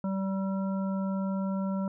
harmonic tone, 192.9 Hz, G3, 28 cents flat, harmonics 1 / 3 / 5 / 7, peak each -28 / -38 / -42 / -45 dBFS, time 0.04-1.88 s, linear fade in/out 2 ms, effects none

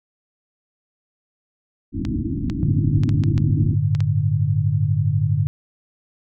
white low-pass noise, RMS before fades -24 dBFS, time 1.92-3.77 s, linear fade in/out 50 ms, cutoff 330 Hz, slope 96 dB/octave
clicks, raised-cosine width 0.2 ms, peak -16 dBFS, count 8, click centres 2.051 / 2.499 / 3.035 / 3.092 / 3.237 / 3.379 / 3.95 / 4.005 s
sine chord, G suspended second, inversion none, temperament just, 98 / 110.25 / 147 Hz, G2 / A2 / D3, 0 / +4 / +2 cents, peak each -21 / -21 / -20 dBFS, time 2.63-5.47 s, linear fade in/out 0 ms
effects none

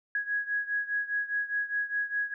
sine beating tone pair, 1661.2 / 1666.1 Hz, G#6 / G#6, 0 / +5 cents, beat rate 4.9 Hz, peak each -30 / -33 dBFS, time 0.15-2.34 s, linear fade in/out 2 ms, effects none

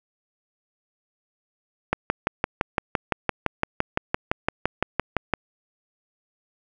click train, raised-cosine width 0.5 ms, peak -5 dBFS, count 21, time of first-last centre 1.93-5.337 s, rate 5.87 Hz, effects none

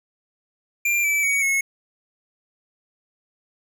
square tone with pitch steps, 2381 / 2313 / 2247 / 2183 Hz, D7 / D7 / C#7 / C#7, +23 / -27 / +23 / -27 cents, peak -19 dBFS, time 0.85-1.61 s, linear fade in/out 5 ms, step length 190 ms, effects none

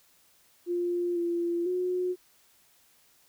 sine tone with pitch steps, 350.2 / 343.2 / 362.9 Hz, F4 / F4 / F#4, +5 / -30 / -34 cents, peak -26 dBFS, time 0.66-2.16 s, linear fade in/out 50 ms, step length 500 ms, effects white hiss -63 dBFS RMS until 3.28 s

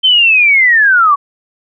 sine linear sweep, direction down, 3124 to 1102 Hz, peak -5 dBFS, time 0.03-1.16 s, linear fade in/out 20 ms, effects none

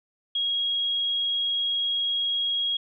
sine tone, 3292 Hz, G#7, 16 cents flat, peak -23 dBFS, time 0.35-2.77 s, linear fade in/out 5 ms, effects none

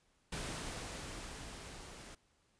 pink noise with level ramp, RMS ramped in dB -41 to -52 dBFS, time 0.32-2.15 s, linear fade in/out 5 ms, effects pink hiss -74 dBFS RMS until 2.59 s + resampled to 22050 Hz

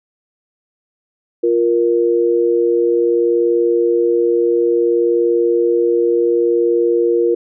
sine tone pair together, 349.2 / 469.8 Hz, F4 / A#4, 0 / +13 cents, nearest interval perfect fourth, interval 513 cents, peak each -14 dBFS, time 1.43-7.35 s, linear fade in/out 10 ms, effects none

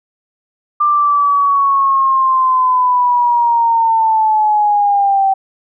sine linear sweep, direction down, 1190 to 771 Hz, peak -9 dBFS, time 0.8-5.34 s, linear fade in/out 10 ms, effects none

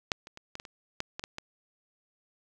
clicks, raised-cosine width 0.2 ms, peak -9 / -28 / -27 / -22 / -23 / -28 / -14 / -19 / -19 / -20 dBFS, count 10, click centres 0.118 / 0.271 / 0.374 / 0.554 / 0.599 / 0.652 / 1.004 / 1.195 / 1.239 / 1.384 s, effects none

